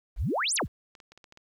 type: exponential two-way sweep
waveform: sine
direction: up then down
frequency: 32.75 to 11540 to 32.75 Hz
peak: -25 dBFS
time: 0.16-0.68 s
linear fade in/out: 50 ms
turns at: 0.55 s
type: clicks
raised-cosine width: 0.2 ms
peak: -33 dBFS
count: 7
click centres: 0.952 / 1.002 / 1.12 / 1.176 / 1.242 / 1.324 / 1.374 s
effects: 10-bit